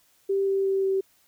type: tone with pitch steps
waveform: sine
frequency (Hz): 392 / 389.7 / 387.5 / 385.3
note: G4 / G4 / G4 / G4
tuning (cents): 0 / -10 / -20 / -30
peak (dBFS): -21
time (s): 0.29-1.01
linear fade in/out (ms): 10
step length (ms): 180
effects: white hiss -63 dBFS RMS until 1.27 s